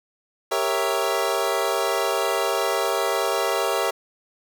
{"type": "chord", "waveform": "25% pulse", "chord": "G diminished seventh", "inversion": "none", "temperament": "equal with one note detuned", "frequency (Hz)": [396.1, 466.2, 554.4, 659.3], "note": ["G4", "Bb4", "Db5", "Fb5"], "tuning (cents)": [18, 0, 0, 0], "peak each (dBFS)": -23, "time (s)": [0.51, 3.91], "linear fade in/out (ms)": 10, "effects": []}